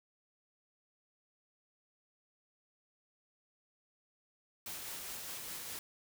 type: noise with tremolo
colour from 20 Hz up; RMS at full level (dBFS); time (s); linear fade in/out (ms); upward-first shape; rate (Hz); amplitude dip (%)
white; -43; 4.66-5.79; 2; sine; 4.9; 25
effects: none